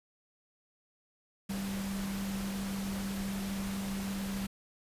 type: tone in noise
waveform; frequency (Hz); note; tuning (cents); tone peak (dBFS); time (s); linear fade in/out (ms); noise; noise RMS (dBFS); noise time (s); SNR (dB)
sine; 196; G3; 0; -34; 1.49-4.47; 10; pink; -42; 1.49-4.47; +5
effects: resampled to 32000 Hz

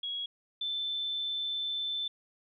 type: tone pair in turn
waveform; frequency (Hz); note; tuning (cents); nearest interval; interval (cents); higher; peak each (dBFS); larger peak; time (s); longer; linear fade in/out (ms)
sine; 3322 / 3532; G#7 / A7; 0 / +6; minor second; 106; second; -33 / -31; second; 0.03-0.26 / 0.61-2.08; second; 5
effects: none

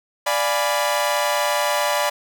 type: chord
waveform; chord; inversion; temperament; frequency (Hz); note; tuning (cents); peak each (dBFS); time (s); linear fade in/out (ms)
sawtooth; D diminished seventh; none; equal; 587.3 / 698.5 / 830.6 / 987.8; D5 / F5 / Ab5 / Cb6; 0 / 0 / 0 / 0; -18 / -24 / -22 / -20; 0.26-2.1; 10
effects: none

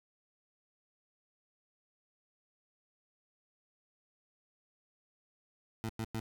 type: tone bursts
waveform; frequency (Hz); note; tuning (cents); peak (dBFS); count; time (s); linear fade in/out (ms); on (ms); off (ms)
20% pulse; 111.9; A2; +30; -30; 3; 5.84-6.199; 0; 53; 100
effects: none

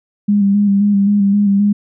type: tone with vibrato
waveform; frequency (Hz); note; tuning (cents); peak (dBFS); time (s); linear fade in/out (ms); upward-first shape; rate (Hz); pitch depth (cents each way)
sine; 201.8; G#3; -49; -9; 0.28-1.73; 10; square; 3.8; 29
effects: none

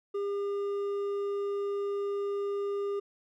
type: tone with hard clipping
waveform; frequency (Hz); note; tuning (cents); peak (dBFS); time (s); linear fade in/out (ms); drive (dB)
sine; 402.5; G4; +46; -31; 0.14-3; 10; 5
effects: none

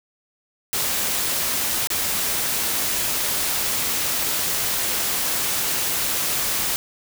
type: noise with dropouts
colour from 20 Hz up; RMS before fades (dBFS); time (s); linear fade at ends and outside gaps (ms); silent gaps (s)
white; -23; 0.73-6.76; 0; 1.872-1.903
effects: none

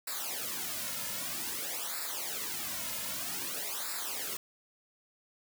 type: noise with flanger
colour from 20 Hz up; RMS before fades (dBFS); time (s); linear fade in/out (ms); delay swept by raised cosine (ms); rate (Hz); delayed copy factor
white; -37; 0.07-4.37; 5; 0.32 to 2.62; 0.52; -0.9
effects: none

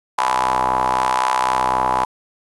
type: ring-modulated tone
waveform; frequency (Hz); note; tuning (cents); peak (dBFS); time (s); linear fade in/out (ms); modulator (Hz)
sawtooth; 63.9; C2; -40; -9; 0.18-2.05; 5; 927
effects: resampled to 24000 Hz + 7-bit

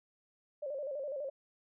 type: tone with vibrato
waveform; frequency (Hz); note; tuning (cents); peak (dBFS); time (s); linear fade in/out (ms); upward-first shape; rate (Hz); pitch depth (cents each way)
sine; 564; C#5; +30; -36; 0.62-1.3; 10; square; 12; 89
effects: none

